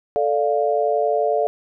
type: chord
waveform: sine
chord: D minor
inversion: second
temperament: equal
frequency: 440 / 587.3 / 698.5 Hz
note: A4 / D5 / F5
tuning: 0 / 0 / 0 cents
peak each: -21 dBFS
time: 0.16-1.47 s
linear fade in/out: 0 ms
effects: none